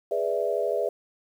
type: chord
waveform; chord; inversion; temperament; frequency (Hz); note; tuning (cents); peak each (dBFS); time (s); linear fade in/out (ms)
sine; E dominant seventh; first; equal; 415.3 / 493.9 / 587.3 / 659.3; G#4 / B4 / D5 / E5; 0 / 0 / 0 / 0; -29; 0.11-0.89; 5
effects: 9-bit